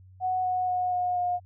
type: tone with pitch steps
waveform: sine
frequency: 740 / 733.6 / 727.3 / 721 / 714.8 Hz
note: F#5 / F#5 / F#5 / F#5 / F5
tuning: 0 / -15 / -30 / -45 / +40 cents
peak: -24 dBFS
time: 0.2-1.4 s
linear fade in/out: 50 ms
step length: 240 ms
effects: added 93 Hz sine -49 dBFS peak until 1.45 s

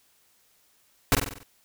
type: noise with echo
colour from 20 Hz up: pink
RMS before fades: -19 dBFS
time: 1.12-1.15 s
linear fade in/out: 0 ms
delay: 47 ms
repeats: 6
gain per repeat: -5 dB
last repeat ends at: 1.432 s
effects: white hiss -64 dBFS RMS until 1.64 s

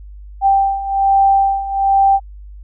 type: beating tone pair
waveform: sine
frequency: 784 / 785.2 Hz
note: G5 / G5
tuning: 0 / +3 cents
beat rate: 1.2 Hz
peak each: -16 / -12 dBFS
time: 0.41-2.2 s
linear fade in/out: 50 ms
effects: added 50 Hz sine -32 dBFS peak until 2.63 s

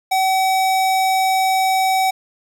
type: tone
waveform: square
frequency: 760 Hz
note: F#5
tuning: 46 cents sharp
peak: -15 dBFS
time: 0.11-2.11 s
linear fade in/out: 10 ms
effects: 9-bit

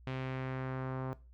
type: tone with low-pass filter sweep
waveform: sawtooth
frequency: 130.81 Hz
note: C3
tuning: in tune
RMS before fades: -38 dBFS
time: 0.07-1.13 s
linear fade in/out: 0 ms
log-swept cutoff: 2900 to 1100 Hz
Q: 1.5
effects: noise-tail reverb RT60 0.3 s tail -18 dB re dry + added 60 Hz sine -54 dBFS peak until 1.33 s

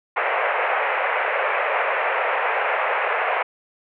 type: band-pass noise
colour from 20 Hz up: pink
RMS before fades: -22 dBFS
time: 0.16-3.43 s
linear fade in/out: 10 ms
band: 480 to 2500 Hz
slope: 48 dB/octave
effects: none

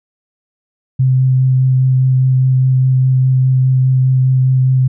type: tone with vibrato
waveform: sine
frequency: 130 Hz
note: C3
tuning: 11 cents flat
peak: -8 dBFS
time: 0.99-4.88 s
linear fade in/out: 10 ms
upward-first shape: sine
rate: 4.9 Hz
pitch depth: 10 cents each way
effects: none

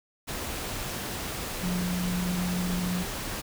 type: tone in noise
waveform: sine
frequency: 179.4 Hz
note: F3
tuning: 47 cents sharp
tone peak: -27 dBFS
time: 1.62-3.04 s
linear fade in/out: 20 ms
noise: pink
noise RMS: -34 dBFS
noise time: 0.27-3.42 s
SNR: +4 dB
effects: none

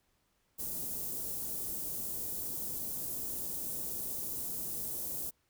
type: band-stop noise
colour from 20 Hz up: white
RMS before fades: -38 dBFS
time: 0.58-5.31 s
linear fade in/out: 20 ms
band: 430 to 10000 Hz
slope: 12 dB/octave
effects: pink hiss -75 dBFS RMS until 5.49 s

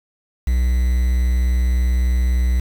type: tone with quantisation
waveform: triangle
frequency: 61.74 Hz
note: B1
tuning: in tune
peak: -12 dBFS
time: 0.47-2.6 s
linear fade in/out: 5 ms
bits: 6
effects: none

